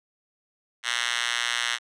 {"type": "tone with high-pass filter", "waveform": "5% pulse", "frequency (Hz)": 119.6, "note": "A#2", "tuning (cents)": 45, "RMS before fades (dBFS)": -27, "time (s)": [0.83, 1.79], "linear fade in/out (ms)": 50, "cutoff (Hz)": 2200, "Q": 3.6, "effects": ["resampled to 22050 Hz"]}